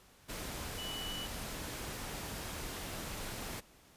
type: tone in noise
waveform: sine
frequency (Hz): 2960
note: F#7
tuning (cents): 0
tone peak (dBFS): -41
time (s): 0.77-1.27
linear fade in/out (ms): 20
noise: pink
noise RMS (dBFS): -42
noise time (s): 0.28-3.61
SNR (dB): -2
effects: pink hiss -62 dBFS RMS until 3.96 s + resampled to 32000 Hz